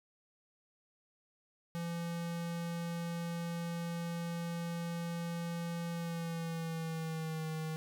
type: tone with pitch glide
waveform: square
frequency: 169.7 to 158.34 Hz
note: F3 to D#3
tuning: -49 to +31 cents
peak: -37 dBFS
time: 1.75-7.76 s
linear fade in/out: 0 ms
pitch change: -120 cents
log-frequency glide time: 5.91-7.47 s
effects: none